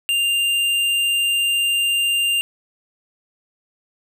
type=tone with hard clipping; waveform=triangle; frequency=2794 Hz; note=F7; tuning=in tune; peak=-18 dBFS; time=0.09-2.41 s; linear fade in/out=0 ms; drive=14 dB; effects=none